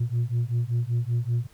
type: beating tone pair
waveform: sine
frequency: 116.54 / 121.74 Hz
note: A#2 / B2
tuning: 0 / -24 cents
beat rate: 5.2 Hz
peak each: -24 dBFS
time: 0-1.47 s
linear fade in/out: 10 ms
effects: tanh soft clip ceiling -19 dBFS + pink hiss -58 dBFS RMS until 1.53 s